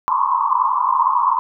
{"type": "band-pass noise", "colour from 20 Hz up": "white", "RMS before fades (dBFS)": -17, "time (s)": [0.08, 1.39], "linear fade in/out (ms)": 0, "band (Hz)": [940, 1100], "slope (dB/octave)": 96, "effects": []}